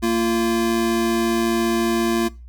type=tone pair together; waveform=square; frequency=229.7 / 344.2 Hz; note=A#3 / F4; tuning=-25 / -25 cents; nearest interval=perfect fifth; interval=700 cents; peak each=-21 dBFS; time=0.02-2.29 s; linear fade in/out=20 ms; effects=noise-tail reverb RT60 0.3 s tail -21 dB re dry + added 60 Hz sine -37 dBFS peak until 2.48 s